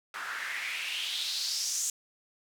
white noise with band-pass filter sweep, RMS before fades -34 dBFS, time 0.14-1.9 s, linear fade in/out 2 ms, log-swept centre 1300 to 7200 Hz, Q 3.9, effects none

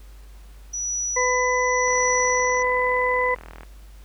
sine tone with tremolo, 5880 Hz, F#8, 12 cents flat, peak -23 dBFS, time 0.73-2.63 s, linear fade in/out 10 ms, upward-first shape sine, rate 0.9 Hz, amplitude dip 65%
harmonic tone, 501 Hz, B4, 25 cents sharp, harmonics 1 / 2 / 4, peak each -23 / -23 / -23 dBFS, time 1.16-3.35 s, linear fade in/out 10 ms
click train, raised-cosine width 0.5 ms, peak -25 dBFS, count 72, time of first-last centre 1.88-3.633 s, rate 40.5 Hz
effects added 50 Hz sine -41 dBFS peak until 4.04 s + pink hiss -55 dBFS RMS until 4.04 s

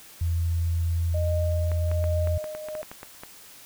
sine tone, 84.1 Hz, E2, 35 cents sharp, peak -22 dBFS, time 0.21-2.38 s, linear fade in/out 5 ms
sine tone with tremolo, 615 Hz, D#5, 20 cents flat, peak -27 dBFS, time 1.14-2.82 s, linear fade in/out 5 ms, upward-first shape triangle, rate 1.2 Hz, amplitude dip 60%
clicks, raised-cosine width 0.5 ms, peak -23 dBFS, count 12, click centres 1.717 / 1.915 / 2.041 / 2.273 / 2.442 / 2.55 / 2.686 / 2.752 / 2.83 / 2.915 / 3.031 / 3.235 s
effects white hiss -48 dBFS RMS until 3.65 s

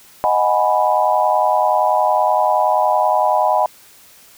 sine chord, G# minor seventh, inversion second, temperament equal, 622.3 / 740 / 830.6 / 987.8 Hz, D#5 / F#5 / G#5 / B5, 0 / 0 / 0 / 0 cents, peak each -18 dBFS, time 0.24-3.66 s, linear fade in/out 0 ms, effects white hiss -46 dBFS RMS until 4.37 s

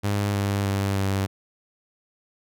sawtooth tone with pitch steps, 101.7 / 100.24 / 98.8 / 97.39 Hz, G#2 / G2 / G2 / G2, -36 / +39 / +14 / -11 cents, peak -18 dBFS, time 0.03-1.27 s, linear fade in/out 20 ms, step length 310 ms, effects none

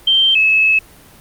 sine tone pair in turn, 3139 / 2592 Hz, G7 / E7, +2 / -30 cents, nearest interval minor third, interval 332 cents, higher first, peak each -9 dBFS, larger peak neither, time 0.07-0.35 / 0.35-0.79 s, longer second, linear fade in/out 5 ms, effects pink hiss -43 dBFS RMS until 1.2 s + Opus 32 kbps

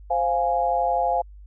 sine chord, F minor, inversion second, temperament equal, 523.3 / 698.5 / 830.6 Hz, C5 / F5 / Ab5, 0 / 0 / 0 cents, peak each -26 / -22 / -24 dBFS, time 0.1-1.22 s, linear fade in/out 10 ms, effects added 50 Hz sine -41 dBFS peak until 1.46 s

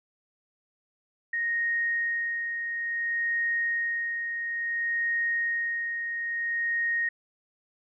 sine tone with tremolo, 1864.7 Hz, A#6, in tune, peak -24 dBFS, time 1.33-7.09 s, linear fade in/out 5 ms, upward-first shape sine, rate 0.58 Hz, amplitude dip 45%, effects none

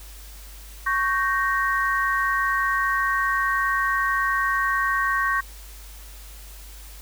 sine chord, G diminished, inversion second, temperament equal with one note detuned, 1108.7 / 1553.6 / 1864.7 Hz, Db6 / G6 / Bb6, 0 / -16 / 0 cents, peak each -23 / -25 / -25 dBFS, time 0.86-5.41 s, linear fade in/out 10 ms, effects added 50 Hz sine -40 dBFS peak until 7.01 s + white hiss -46 dBFS RMS until 7.01 s

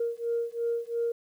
sine beating tone pair, 466.2 / 469.1 Hz, A#4 / A#4, 0 / +11 cents, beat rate 2.9 Hz, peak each -30 dBFS, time 0-1.12 s, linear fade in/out 5 ms, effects tanh soft clip ceiling -20 dBFS + 10-bit

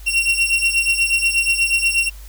40% pulse beating tone pair, 2735 / 2743.3 Hz, F7 / F7, -37 / -32 cents, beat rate 8.3 Hz, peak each -17 dBFS, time 0.06-2.1 s, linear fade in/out 20 ms, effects added 50 Hz sine -34 dBFS peak until 2.28 s + white hiss -46 dBFS RMS until 2.28 s

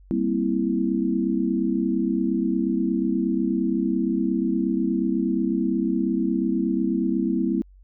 sine chord, C dominant seventh, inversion second, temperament equal, 196 / 233.1 / 261.6 / 329.6 Hz, G3 / Bb3 / C4 / E4, 0 / 0 / 0 / 0 cents, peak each -26 / -26 / -26 / -25 dBFS, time 0.11-7.62 s, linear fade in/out 0 ms, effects added 47 Hz sine -47 dBFS peak until 7.83 s

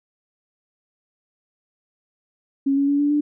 sine tone with pitch steps, 275 / 279.8 / 284.7 / 289.7 / 294.7 Hz, C#4 / C#4 / C#4 / D4 / D4, -14 / +16 / +46 / -24 / +6 cents, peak -16 dBFS, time 2.66-3.21 s, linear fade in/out 10 ms, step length 110 ms, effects none

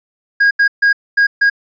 triangle tone bursts at uneven times, 1635 Hz, G#6, 28 cents flat, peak -6 dBFS, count 5, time 0.4-0.51 / 0.59-0.68 / 0.82-0.93 / 1.17-1.27 / 1.41-1.5 s, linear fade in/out 10 ms, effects resampled to 16000 Hz

